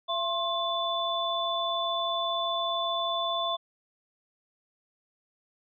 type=tone cluster; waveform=sine; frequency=677 / 1062 / 3495 Hz; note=E5 / C6 / A7; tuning=+46 / +25 / -12 cents; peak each=-31 dBFS; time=0.08-3.57 s; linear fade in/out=20 ms; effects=none